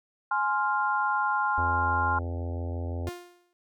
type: chord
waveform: sine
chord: F minor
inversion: first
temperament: just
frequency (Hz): 838.1 / 1047.7 / 1396.9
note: Ab5 / C6 / F6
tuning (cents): +16 / +2 / 0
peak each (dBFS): -28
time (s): 0.31-2.19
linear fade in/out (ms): 5
type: harmonic tone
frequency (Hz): 85.9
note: F2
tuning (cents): -28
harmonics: 1 / 3 / 4 / 5 / 6 / 7 / 8 / 9 / 10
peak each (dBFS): -30 / -40 / -44 / -45 / -45 / -45 / -51 / -49 / -54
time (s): 1.58-3.09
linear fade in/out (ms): 0
type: tone with exponential decay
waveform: sawtooth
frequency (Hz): 352.6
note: F4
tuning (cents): +17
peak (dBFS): -29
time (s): 3.07-3.53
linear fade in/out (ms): 0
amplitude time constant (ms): 99
effects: none